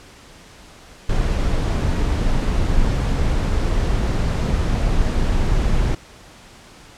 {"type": "noise", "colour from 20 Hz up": "brown", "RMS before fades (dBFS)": -18, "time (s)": [1.09, 5.95], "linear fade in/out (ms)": 5, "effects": ["pink hiss -44 dBFS RMS until 6.97 s", "low-pass 8000 Hz 12 dB/octave"]}